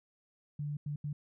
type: tone bursts at uneven times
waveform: sine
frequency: 146.83 Hz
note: D3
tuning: in tune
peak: -34 dBFS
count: 3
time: 0.59-0.77 / 0.86-0.96 / 1.04-1.13 s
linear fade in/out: 5 ms
effects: none